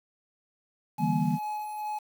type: chord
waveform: sine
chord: E half-diminished seventh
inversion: third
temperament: just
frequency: 148.33 / 164.81 / 197.78 / 237.3 Hz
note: D3 / E3 / G3 / Bb3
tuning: +18 / 0 / +16 / +31 cents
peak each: -31 / -28 / -30 / -29 dBFS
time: 0.98-1.39 s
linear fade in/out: 50 ms
type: tone with tremolo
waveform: triangle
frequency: 847 Hz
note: G#5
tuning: 34 cents sharp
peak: -28 dBFS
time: 0.98-1.99 s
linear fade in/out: 10 ms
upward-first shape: sine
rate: 2.4 Hz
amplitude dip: 40%
effects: 8-bit